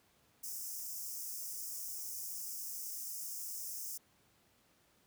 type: high-pass noise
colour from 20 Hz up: white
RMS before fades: -43 dBFS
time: 0.43-3.98 s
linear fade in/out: 10 ms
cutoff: 5100 Hz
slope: 96 dB/octave
effects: pink hiss -70 dBFS RMS until 5.06 s + high-pass 80 Hz 12 dB/octave